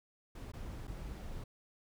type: noise with dropouts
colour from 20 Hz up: brown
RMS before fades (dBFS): -44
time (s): 0.35-1.44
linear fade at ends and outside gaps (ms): 5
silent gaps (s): 0.519-0.535 / 0.872-0.877
effects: none